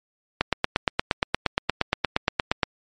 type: click train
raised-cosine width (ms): 0.3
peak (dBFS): -3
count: 20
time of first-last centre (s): 0.41-2.632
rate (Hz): 8.55
effects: MP3 48 kbps